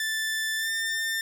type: tone with pitch glide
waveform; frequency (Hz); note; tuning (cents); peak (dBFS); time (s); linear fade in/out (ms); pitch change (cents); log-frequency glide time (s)
sawtooth; 1762 to 1799; A6 to A6; +2 to +38; -23; 0-1.21; 2; +36; 0.57-0.7
effects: 10-bit